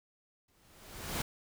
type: noise with exponential growth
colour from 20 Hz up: pink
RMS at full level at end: -33 dBFS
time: 0.48-1.22 s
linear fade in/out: 5 ms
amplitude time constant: 160 ms
effects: none